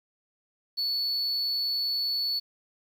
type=tone; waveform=sine; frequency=4435 Hz; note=C#8; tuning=in tune; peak=-23 dBFS; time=0.77-2.4 s; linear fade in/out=20 ms; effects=tanh soft clip ceiling -25 dBFS + 9-bit